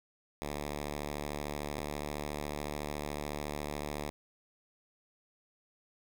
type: tone pair in turn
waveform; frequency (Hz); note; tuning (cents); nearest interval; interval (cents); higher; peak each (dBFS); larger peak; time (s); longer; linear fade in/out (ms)
5% pulse; 73.42 / 73.89; D2 / D2; 0 / +11; unison; 11; second; -25; neither; 0.42-1.79 / 1.79-4.1; second; 0
effects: none